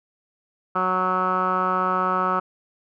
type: tone with low-pass filter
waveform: 10% pulse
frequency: 184.7 Hz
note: F#3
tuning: 3 cents flat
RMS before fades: -22 dBFS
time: 0.75-2.4 s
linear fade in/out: 10 ms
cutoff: 1300 Hz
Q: 7.1
effects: none